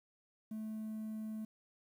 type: tone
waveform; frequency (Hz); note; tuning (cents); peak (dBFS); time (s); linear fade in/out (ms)
triangle; 217.6; A3; -19; -37; 0.51-1.45; 5
effects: tanh soft clip ceiling -33 dBFS + 11-bit